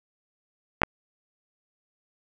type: clicks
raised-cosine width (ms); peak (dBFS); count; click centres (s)
0.5; -3; 2; 0.818 / 0.834
effects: none

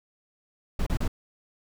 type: noise bursts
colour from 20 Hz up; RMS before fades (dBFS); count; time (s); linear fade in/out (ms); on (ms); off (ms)
brown; -25; 3; 0.79-1.079; 5; 75; 32
effects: none

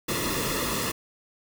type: noise with comb filter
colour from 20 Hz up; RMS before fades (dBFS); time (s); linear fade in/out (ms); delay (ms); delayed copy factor
pink; -28; 0.08-0.92; 10; 1.3; -0.75
effects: none

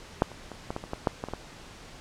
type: clicks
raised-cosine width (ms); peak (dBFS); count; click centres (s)
1; -6 / -27 / -25 / -17 / -18 / -25 / -17 / -8 / -17 / -22 / -17; 11; 0.221 / 0.317 / 0.517 / 0.705 / 0.764 / 0.839 / 0.934 / 1.072 / 1.239 / 1.286 / 1.336
effects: pink hiss -47 dBFS RMS until 2 s + low-pass 7000 Hz 12 dB/octave

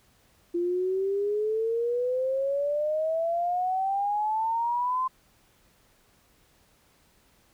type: exponential sweep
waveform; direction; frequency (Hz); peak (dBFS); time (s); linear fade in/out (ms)
sine; up; 342.9 to 1043; -24; 0.54-5.08; 10
effects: pink hiss -63 dBFS RMS until 7.53 s

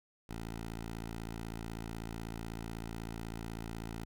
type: tone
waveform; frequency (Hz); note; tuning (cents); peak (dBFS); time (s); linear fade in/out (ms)
10% pulse; 56.1; A1; +34; -32; 0.29-4.05; 5
effects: none

